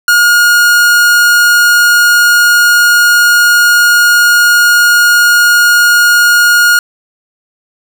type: tone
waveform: 45% pulse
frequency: 1431 Hz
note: F6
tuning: 42 cents sharp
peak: -4 dBFS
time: 0.08-6.79 s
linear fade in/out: 2 ms
effects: none